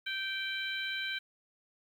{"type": "harmonic tone with a mistuned harmonic", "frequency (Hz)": 779, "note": "G5", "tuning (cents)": -11, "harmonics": [2, 3, 4, 5], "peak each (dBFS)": [-37, -39, -40, -41], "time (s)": [0.06, 1.19], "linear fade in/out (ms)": 10, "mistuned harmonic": 5, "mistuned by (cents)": 23, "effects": ["10-bit"]}